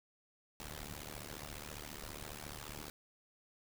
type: noise with amplitude modulation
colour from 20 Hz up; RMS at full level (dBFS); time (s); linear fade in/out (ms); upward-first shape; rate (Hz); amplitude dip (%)
pink; -43; 0.6-2.9; 0; sine; 74.6; 100
effects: none